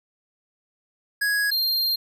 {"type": "tone pair in turn", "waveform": "square", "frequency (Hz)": [1664, 4193], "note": ["G#6", "C8"], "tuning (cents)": [3, 3], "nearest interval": "octave + major third", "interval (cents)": 1600, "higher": "second", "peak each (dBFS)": -21, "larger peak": "neither", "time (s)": [[1.21, 1.51], [1.51, 1.96]], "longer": "second", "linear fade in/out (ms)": 10, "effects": []}